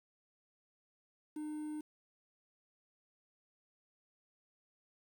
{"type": "tone with quantisation", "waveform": "triangle", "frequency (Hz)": 303.8, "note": "D#4", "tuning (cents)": -41, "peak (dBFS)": -37, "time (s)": [1.36, 1.81], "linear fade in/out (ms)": 5, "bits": 10, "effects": []}